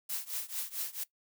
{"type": "noise with tremolo", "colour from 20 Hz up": "blue", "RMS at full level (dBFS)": -34, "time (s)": [0.09, 1.04], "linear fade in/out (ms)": 10, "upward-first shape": "triangle", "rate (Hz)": 4.5, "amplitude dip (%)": 95, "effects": ["noise-tail reverb RT60 0.1 s tail -19 dB re dry"]}